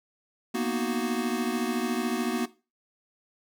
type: chord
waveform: square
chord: B major seventh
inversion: third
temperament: equal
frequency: 233.1 / 246.9 / 311.1 / 370 Hz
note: A#3 / B3 / D#4 / F#4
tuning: 0 / 0 / 0 / 0 cents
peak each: -31 / -32 / -37 / -32 dBFS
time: 0.54-2.46 s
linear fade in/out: 10 ms
effects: noise-tail reverb RT60 0.3 s tail -17 dB re dry